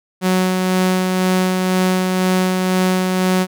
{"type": "tone with tremolo", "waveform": "sawtooth", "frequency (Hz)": 185, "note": "F#3", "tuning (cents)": 0, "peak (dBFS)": -9, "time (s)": [0.21, 3.47], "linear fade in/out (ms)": 50, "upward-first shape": "sine", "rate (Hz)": 2, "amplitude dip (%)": 30, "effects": []}